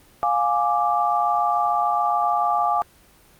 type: chord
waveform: sine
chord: D diminished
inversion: first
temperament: equal with one note detuned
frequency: 703.7 / 830.6 / 1174.7 Hz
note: F5 / Ab5 / D6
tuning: +13 / 0 / 0 cents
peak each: -22 dBFS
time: 0.23-2.82 s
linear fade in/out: 0 ms
effects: pink hiss -53 dBFS RMS until 3.39 s + Opus 24 kbps